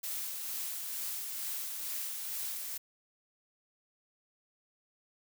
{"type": "noise with tremolo", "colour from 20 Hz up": "blue", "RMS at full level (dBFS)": -37, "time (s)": [0.03, 2.78], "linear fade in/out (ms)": 10, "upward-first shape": "sine", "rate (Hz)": 2.2, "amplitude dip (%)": 30, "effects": []}